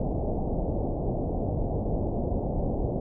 pink low-pass noise, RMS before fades -28 dBFS, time 0-3 s, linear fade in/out 2 ms, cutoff 750 Hz, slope 48 dB/octave, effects none

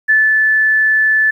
sine tone with ADSR envelope, 1744 Hz, A6, 16 cents flat, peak -7 dBFS, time 0.08-1.31 s, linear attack 19 ms, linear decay 200 ms, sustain -2 dB, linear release 9 ms, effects 8-bit

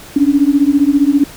sine beating tone pair, 277 / 292 Hz, C#4 / D4, -1 / -10 cents, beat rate 15 Hz, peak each -11 dBFS, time 0.16-1.24 s, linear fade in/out 5 ms, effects pink hiss -35 dBFS RMS until 1.36 s

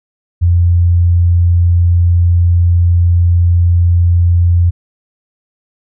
sine tone, 86.8 Hz, F2, 10 cents flat, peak -6 dBFS, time 0.41-4.71 s, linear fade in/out 20 ms, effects none

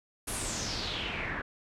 pink noise with low-pass filter sweep, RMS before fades -35 dBFS, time 0.27-1.42 s, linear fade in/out 10 ms, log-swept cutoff 11000 to 1600 Hz, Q 4.3, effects none

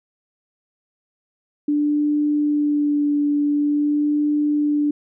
sine tone with vibrato, 293.7 Hz, D4, in tune, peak -16 dBFS, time 1.68-4.91 s, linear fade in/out 5 ms, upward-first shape sine, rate 0.47 Hz, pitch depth 15 cents each way, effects none

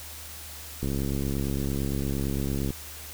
click train, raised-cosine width 3 ms, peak -17 dBFS, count 130, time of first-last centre 0.83-2.705 s, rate 68.8 Hz, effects added 76 Hz sine -45 dBFS peak until 3.13 s + white hiss -42 dBFS RMS until 3.13 s

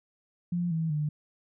sine tone with pitch steps, 174.61 / 161.98 / 150.26 Hz, F3 / E3 / D3, 0 / -30 / +40 cents, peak -26 dBFS, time 0.52-1.09 s, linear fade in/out 5 ms, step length 190 ms, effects none

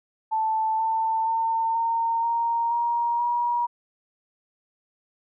sine tone with pitch steps, 880 / 892.3 / 904.7 / 917.4 / 930.2 / 943.2 / 956.3 Hz, A5 / A5 / A5 / A#5 / A#5 / A#5 / A#5, 0 / +24 / +48 / -28 / -4 / +20 / +44 cents, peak -21 dBFS, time 0.31-3.67 s, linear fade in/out 20 ms, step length 480 ms, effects none

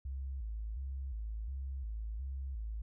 sine tone with vibrato, 60.2 Hz, B1, 44 cents flat, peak -37 dBFS, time 0.05-2.82 s, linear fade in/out 5 ms, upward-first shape square, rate 1.4 Hz, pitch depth 180 cents each way, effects none

